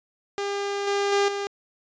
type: tone with level steps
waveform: sawtooth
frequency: 401.9 Hz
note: G4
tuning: 43 cents sharp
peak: -22 / -18 / -15 / -23 dBFS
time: 0.38-1.47 s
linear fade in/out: 0 ms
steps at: 0.87 / 1.12 / 1.28 s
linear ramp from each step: 5 ms
effects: resampled to 16000 Hz